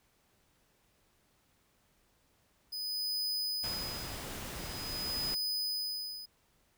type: tone with tremolo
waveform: 45% pulse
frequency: 5000 Hz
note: D#8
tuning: 8 cents sharp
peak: -31 dBFS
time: 2.72-6.26 s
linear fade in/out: 10 ms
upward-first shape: sine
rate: 0.45 Hz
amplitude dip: 100%
type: noise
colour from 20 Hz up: pink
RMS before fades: -42 dBFS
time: 3.63-5.35 s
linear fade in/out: 10 ms
effects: pink hiss -71 dBFS RMS until 6.77 s